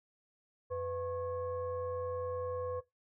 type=tone with frequency modulation; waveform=sine; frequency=500 Hz; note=B4; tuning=21 cents sharp; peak=-34 dBFS; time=0.7-2.81 s; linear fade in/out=20 ms; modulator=589 Hz; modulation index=0.61; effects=noise-tail reverb RT60 0.2 s tail -18 dB re dry